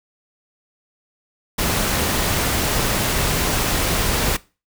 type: noise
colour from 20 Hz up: pink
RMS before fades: -20 dBFS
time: 1.58-4.37 s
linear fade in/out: 10 ms
effects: noise-tail reverb RT60 0.3 s tail -20 dB re dry